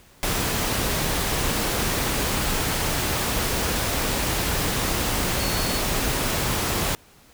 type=tone in noise; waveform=sine; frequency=4390 Hz; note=C#8; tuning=18 cents flat; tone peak=-32 dBFS; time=5.4-5.79 s; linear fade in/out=0 ms; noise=pink; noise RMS=-24 dBFS; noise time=0.23-6.95 s; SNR=-11 dB; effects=pink hiss -53 dBFS RMS until 7.33 s